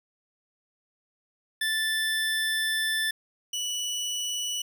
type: tone pair in turn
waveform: 25% pulse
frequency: 1760 / 2954 Hz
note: A6 / F#7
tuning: 0 / -3 cents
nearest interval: major sixth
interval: 897 cents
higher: second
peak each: -21 / -25 dBFS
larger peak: first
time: 1.61-3.11 / 3.53-4.62 s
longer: first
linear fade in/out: 5 ms
effects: none